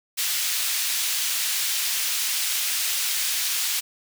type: high-pass noise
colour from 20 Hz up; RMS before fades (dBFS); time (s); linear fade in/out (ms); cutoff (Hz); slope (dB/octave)
pink; -25; 0.17-3.81; 20; 2900; 12
effects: none